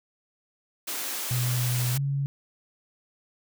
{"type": "high-pass noise", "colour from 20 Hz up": "white", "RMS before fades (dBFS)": -32, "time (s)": [0.87, 1.98], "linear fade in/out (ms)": 10, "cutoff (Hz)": 220, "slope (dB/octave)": 48}
{"type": "tone with pitch glide", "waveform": "sine", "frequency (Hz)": [123.47, 139.39], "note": ["B2", "C#3"], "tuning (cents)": [0, 10], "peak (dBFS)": -24, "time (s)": [1.31, 2.26], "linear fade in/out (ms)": 0, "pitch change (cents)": 210, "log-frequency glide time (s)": [1.93, 1.98]}
{"effects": []}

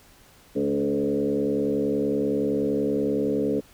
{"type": "tone with frequency modulation", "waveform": "sine", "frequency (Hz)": 357.9, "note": "F4", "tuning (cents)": 42, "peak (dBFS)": -21, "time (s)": [0.55, 3.61], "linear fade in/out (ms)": 20, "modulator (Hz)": 70.6, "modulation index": 2.2, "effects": ["pink hiss -54 dBFS RMS until 3.73 s"]}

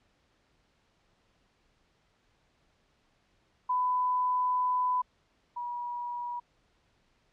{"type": "tone pair in turn", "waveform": "sine", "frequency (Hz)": [1000, 965.9], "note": ["B5", "B5"], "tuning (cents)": [21, -39], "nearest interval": "minor second", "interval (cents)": 60, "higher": "first", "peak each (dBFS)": [-25, -33], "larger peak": "first", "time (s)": [[3.69, 5.02], [5.56, 6.4]], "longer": "first", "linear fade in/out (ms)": 10, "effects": ["pink hiss -70 dBFS RMS until 7.32 s", "low-pass 5000 Hz 12 dB/octave"]}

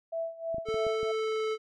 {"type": "tone with tremolo", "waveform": "sine", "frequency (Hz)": 660, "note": "E5", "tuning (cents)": 2, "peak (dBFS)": -29, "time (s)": [0.12, 1.12], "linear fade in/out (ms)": 10, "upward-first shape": "sine", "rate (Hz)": 3.1, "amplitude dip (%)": 85}
{"type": "clicks", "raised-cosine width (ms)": 3, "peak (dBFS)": -30, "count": 6, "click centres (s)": [0.545, 0.583, 0.687, 0.743, 0.867, 1.031]}
{"type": "tone with pitch glide", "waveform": "square", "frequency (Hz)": [440, 436.5], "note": ["A4", "A4"], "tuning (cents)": [0, -14], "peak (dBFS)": -29, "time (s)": [0.65, 1.58], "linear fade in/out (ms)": 50, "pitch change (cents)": -14, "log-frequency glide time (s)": [1.09, 1.46]}
{"effects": ["low-pass 4000 Hz 12 dB/octave"]}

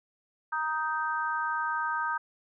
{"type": "harmonic tone", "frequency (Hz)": 312, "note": "D#4", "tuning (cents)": 5, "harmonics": [3, 4, 5], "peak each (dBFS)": [-32, -32, -32], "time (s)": [0.52, 2.18], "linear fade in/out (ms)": 10, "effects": []}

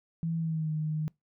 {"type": "tone with pitch glide", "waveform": "sine", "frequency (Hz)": [164.81, 154.66], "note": ["E3", "D#3"], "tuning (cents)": [0, -10], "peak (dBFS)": -28, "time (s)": [0.23, 1.08], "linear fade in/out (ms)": 0, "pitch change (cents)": -110, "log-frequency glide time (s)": [0.37, 0.72], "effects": ["noise-tail reverb RT60 0.2 s tail -25 dB re dry"]}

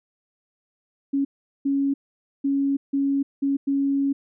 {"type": "tone bursts at uneven times", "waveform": "sine", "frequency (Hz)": 277.2, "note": "C#4", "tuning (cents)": 0, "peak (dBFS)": -19, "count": 6, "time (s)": [[1.13, 1.25], [1.65, 1.94], [2.44, 2.77], [2.93, 3.23], [3.42, 3.57], [3.67, 4.13]], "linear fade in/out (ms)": 10, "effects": []}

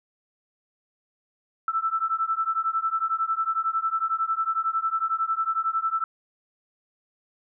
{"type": "beating tone pair", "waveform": "sine", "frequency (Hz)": [1318.5, 1329.5], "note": ["E6", "E6"], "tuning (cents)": [0, 14], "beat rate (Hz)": 11, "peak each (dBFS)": -26, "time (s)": [1.68, 6.04], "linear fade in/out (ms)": 2, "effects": []}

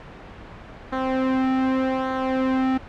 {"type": "tone with flanger", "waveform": "sawtooth", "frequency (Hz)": 261.6, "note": "C4", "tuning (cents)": 0, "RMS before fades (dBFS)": -22, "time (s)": [0.92, 2.78], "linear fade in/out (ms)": 10, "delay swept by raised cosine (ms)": [0.38, 1.88], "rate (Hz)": 0.84, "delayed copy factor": -0.7, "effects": ["pink hiss -40 dBFS RMS until 2.88 s", "low-pass 2000 Hz 12 dB/octave"]}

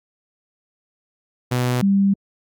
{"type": "tone pair in turn", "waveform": ["sawtooth", "sine"], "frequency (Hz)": [124.3, 197.31], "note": ["B2", "G3"], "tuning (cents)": [12, 12], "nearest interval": "minor sixth", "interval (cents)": 800, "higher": "second", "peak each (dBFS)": [-14, -13], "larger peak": "second", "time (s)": [[1.51, 1.82], [1.82, 2.14]], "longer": "second", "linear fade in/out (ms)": 10, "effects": ["Opus 48 kbps"]}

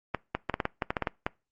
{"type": "clicks", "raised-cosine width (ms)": 0.5, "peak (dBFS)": -12, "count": 12, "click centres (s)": [0.147, 0.35, 0.497, 0.541, 0.602, 0.654, 0.822, 0.905, 0.968, 1.023, 1.072, 1.265], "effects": ["noise-tail reverb RT60 0.3 s tail -24 dB re dry", "Opus 48 kbps"]}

